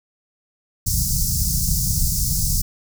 pink band-stop noise, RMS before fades -20 dBFS, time 0.86-2.62 s, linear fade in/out 10 ms, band 180 to 5000 Hz, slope 48 dB/octave, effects none

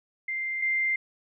sine tone pair in turn, 2093 / 2093 Hz, C7 / C7, 0 / 0 cents, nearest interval unison, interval 0 cents, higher neither, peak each -28 / -23 dBFS, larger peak second, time 0.28-0.62 / 0.62-0.96 s, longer neither, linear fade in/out 5 ms, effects none

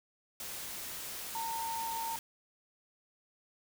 sine tone in noise, 912 Hz, A#5, 38 cents flat, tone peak -35 dBFS, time 1.35-2.16 s, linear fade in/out 2 ms, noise white, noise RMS -42 dBFS, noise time 0.4-2.19 s, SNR +4 dB, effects none

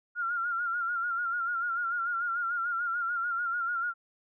sine tone with vibrato, 1396.9 Hz, F6, in tune, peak -28 dBFS, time 0.15-3.94 s, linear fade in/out 50 ms, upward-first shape sine, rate 6.8 Hz, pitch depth 63 cents each way, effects none

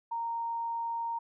sine tone, 927 Hz, A#5, 10 cents flat, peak -31 dBFS, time 0.11-1.19 s, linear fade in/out 10 ms, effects none

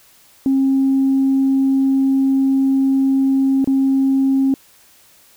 sine tone with dropouts, 269.1 Hz, C4, 49 cents sharp, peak -11 dBFS, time 0.46-4.54 s, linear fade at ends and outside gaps 1 ms, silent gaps 3.644-3.674 s, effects tanh soft clip ceiling -8 dBFS + white hiss -50 dBFS RMS until 5.36 s

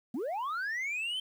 sine linear sweep, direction up, 207.7 to 3137 Hz, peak -29 dBFS, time 0.14-1.2 s, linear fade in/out 5 ms, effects tanh soft clip ceiling -31 dBFS + 10-bit

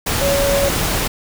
sine tone in noise, 560 Hz, C#5, 18 cents sharp, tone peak -15 dBFS, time 0.21-0.69 s, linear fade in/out 10 ms, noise pink, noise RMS -19 dBFS, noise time 0.06-1.08 s, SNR +1 dB, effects none

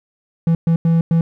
triangle tone bursts at uneven times, 165.7 Hz, E3, 9 cents sharp, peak -9 dBFS, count 4, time 0.47-0.55 / 0.67-0.76 / 0.85-1.01 / 1.11-1.21 s, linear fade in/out 2 ms, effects none

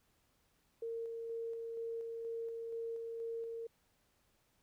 sine tone with tremolo, 458.8 Hz, A#4, 28 cents flat, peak -38 dBFS, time 0.82-3.67 s, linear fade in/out 5 ms, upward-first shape square, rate 2.1 Hz, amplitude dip 25%, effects pink hiss -75 dBFS RMS until 4.62 s

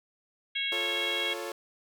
harmonic tone, 549 Hz, C#5, 17 cents flat, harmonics 3 / 4 / 5 / 6 / 7, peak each -41 / -33 / -38 / -31 / -42 dBFS, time 0.55-1.34 s, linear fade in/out 10 ms
sawtooth chord, F augmented, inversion none, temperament equal, 349.2 / 440 / 554.4 Hz, F4 / A4 / C#5, 0 / 0 / 0 cents, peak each -35 dBFS, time 0.72-1.52 s, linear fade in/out 2 ms
effects none

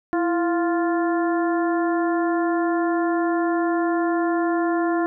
harmonic tone with a mistuned harmonic, 349.2 Hz, F4, in tune, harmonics 1 / 2 / 3 / 4 / 5, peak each -20 / -26 / -30 / -32 / -34 dBFS, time 0.13-5.06 s, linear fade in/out 0 ms, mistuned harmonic 1, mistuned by -76 cents, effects none

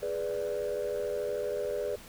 sine chord, G# diminished, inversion none, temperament equal, 415.3 / 493.9 / 587.3 Hz, G#4 / B4 / D5, 0 / 0 / 0 cents, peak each -33 dBFS, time 0.02-1.96 s, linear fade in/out 10 ms, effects tanh soft clip ceiling -25 dBFS + pink hiss -50 dBFS RMS until 2.08 s

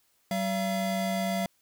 square tone pair together, 190.7 / 680.1 Hz, G3 / F5, -47 / -46 cents, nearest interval octave + minor seventh, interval 2201 cents, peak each -30 / -31 dBFS, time 0.31-1.46 s, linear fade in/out 2 ms, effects white hiss -69 dBFS RMS until 1.61 s

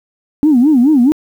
sine tone with vibrato, 273 Hz, C#4, 26 cents flat, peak -5 dBFS, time 0.43-1.12 s, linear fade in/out 0 ms, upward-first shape sine, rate 4.7 Hz, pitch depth 250 cents each way, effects tanh soft clip ceiling -2 dBFS + 7-bit

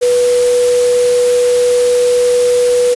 sine tone in noise, 490 Hz, B4, 14 cents flat, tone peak -8 dBFS, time 0.01-2.95 s, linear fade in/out 20 ms, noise white, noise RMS -23 dBFS, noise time 0.01-2.95 s, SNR +12 dB, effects resampled to 24000 Hz

